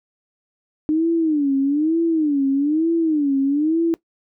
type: tone with vibrato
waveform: sine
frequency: 301.3 Hz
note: D4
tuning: 44 cents sharp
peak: -15 dBFS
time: 0.89-3.94 s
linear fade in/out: 0 ms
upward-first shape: sine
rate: 1.1 Hz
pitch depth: 180 cents each way
effects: noise-tail reverb RT60 0.1 s tail -20 dB re dry